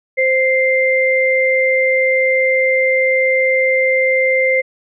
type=tone pair together; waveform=sine; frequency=521.3 / 2093 Hz; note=C5 / C7; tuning=-6 / 0 cents; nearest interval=2 octaves; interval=2406 cents; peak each=-14 dBFS; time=0.17-4.62 s; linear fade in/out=20 ms; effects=none